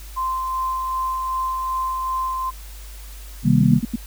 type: tone with tremolo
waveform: sine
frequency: 1041 Hz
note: C6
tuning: 9 cents flat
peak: -20 dBFS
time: 0.16-2.51 s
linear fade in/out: 20 ms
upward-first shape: sine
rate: 2.6 Hz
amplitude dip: 25%
type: chord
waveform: sine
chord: C minor seventh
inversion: none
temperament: just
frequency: 130.81 / 156.98 / 196.22 / 235.5 Hz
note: C3 / Eb3 / G3 / Bb3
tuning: 0 / +16 / +2 / +18 cents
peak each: -18 dBFS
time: 3.43-3.81 s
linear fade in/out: 50 ms
type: tone bursts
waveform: sine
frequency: 230 Hz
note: A#3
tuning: 23 cents flat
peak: -18 dBFS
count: 4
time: 3.61-3.959 s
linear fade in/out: 5 ms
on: 25 ms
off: 83 ms
effects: added 50 Hz sine -35 dBFS peak until 4.06 s + white hiss -44 dBFS RMS until 4.06 s